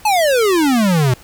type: exponential sweep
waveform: square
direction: down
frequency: 884 to 120 Hz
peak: -12 dBFS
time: 0.05-1.14 s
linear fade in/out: 5 ms
effects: pink hiss -43 dBFS RMS until 1.23 s